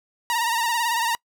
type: tone with vibrato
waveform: sawtooth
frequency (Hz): 932.3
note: A#5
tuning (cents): 0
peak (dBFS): -17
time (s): 0.3-1.15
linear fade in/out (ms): 0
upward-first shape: sine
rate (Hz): 18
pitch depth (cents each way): 62
effects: noise-tail reverb RT60 0.1 s tail -26 dB re dry